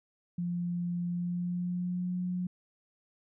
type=tone with pitch glide; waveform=sine; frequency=174.61 to 180.25 Hz; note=F3 to F#3; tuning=0 to -45 cents; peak=-30 dBFS; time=0.38-2.47 s; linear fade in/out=5 ms; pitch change=+55 cents; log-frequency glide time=1.09-2.15 s; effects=none